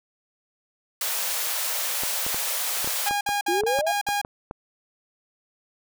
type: high-pass noise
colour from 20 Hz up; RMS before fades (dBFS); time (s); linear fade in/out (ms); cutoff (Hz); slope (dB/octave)
white; -27; 1.01-3.09; 2; 460; 96
type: clicks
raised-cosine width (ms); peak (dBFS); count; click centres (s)
1; -18; 12; 2.035 / 2.265 / 2.345 / 2.845 / 2.875 / 3.11 / 3.29 / 3.636 / 3.789 / 4.088 / 4.249 / 4.511
type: tone bursts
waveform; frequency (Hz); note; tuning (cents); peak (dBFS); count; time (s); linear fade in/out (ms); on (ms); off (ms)
sawtooth; 816; G#5; -31; -19; 6; 3.06-4.215; 5; 150; 51
type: exponential sweep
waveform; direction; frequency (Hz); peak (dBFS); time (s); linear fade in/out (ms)
sine; up; 329.6 to 719; -23; 3.48-3.92; 5
effects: none